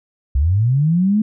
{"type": "linear sweep", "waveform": "sine", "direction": "up", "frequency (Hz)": [61.5, 220.2], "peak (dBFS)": -12, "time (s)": [0.35, 1.22], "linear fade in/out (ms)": 5, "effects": []}